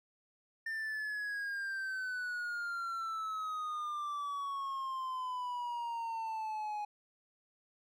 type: exponential sweep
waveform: triangle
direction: down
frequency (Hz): 1803 to 830.6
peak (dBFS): -34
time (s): 0.66-6.85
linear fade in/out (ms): 5
effects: none